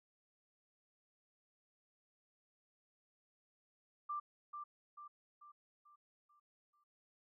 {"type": "tone with echo", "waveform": "sine", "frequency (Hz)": 1182, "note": "D6", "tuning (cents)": 11, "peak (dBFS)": -38, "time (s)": [4.09, 4.2], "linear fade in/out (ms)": 10, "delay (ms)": 440, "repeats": 6, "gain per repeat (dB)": -6, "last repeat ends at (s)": 6.84, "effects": []}